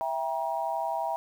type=chord; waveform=sine; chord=E diminished; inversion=none; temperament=just; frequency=659.3 / 791.1 / 949.3 Hz; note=E5 / G5 / Bb5; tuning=0 / +16 / +31 cents; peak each=-32 dBFS; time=0.01-1.16 s; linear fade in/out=0 ms; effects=9-bit